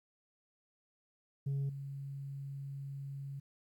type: tone with level steps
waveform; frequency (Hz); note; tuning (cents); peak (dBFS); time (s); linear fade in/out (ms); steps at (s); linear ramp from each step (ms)
sine; 138.59; C#3; 0; -30 / -40; 1.46-3.4; 10; 1.69; 5
effects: tanh soft clip ceiling -31 dBFS + 12-bit